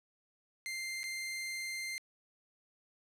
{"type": "tone with dropouts", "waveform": "sawtooth", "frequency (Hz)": 2093, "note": "C7", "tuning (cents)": 0, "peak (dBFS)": -34, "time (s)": [0.66, 1.98], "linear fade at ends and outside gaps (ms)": 0, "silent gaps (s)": [1.032, 1.04], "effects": ["low-pass 12000 Hz 12 dB/octave", "11-bit"]}